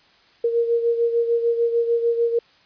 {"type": "beating tone pair", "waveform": "sine", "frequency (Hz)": [466.2, 472.9], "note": ["A#4", "A#4"], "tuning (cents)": [0, 25], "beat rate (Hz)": 6.7, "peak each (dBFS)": [-18, -25], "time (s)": [0.44, 2.39], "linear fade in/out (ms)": 5, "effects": ["white hiss -55 dBFS RMS until 2.65 s", "resampled to 11025 Hz"]}